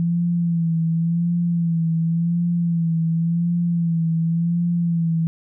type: tone with vibrato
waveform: sine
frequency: 168.1 Hz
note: E3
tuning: 34 cents sharp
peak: -17 dBFS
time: 0-5.27 s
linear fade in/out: 0 ms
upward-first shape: sine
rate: 0.91 Hz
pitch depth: 46 cents each way
effects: none